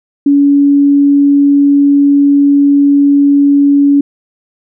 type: tone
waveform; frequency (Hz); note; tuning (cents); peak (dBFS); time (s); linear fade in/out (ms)
sine; 283.3; C#4; +38; -4; 0.26-4.01; 5
effects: none